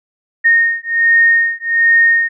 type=beating tone pair; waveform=sine; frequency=1846 / 1847.3 Hz; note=A#6 / A#6; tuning=-17 / -16 cents; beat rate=1.3 Hz; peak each=-12 dBFS; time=0.44-2.29 s; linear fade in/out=20 ms; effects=none